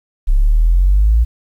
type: exponential sweep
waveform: sine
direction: up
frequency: 32.7 to 58.8 Hz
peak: -7 dBFS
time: 0.27-1.25 s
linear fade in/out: 20 ms
effects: tanh soft clip ceiling -3 dBFS + 8-bit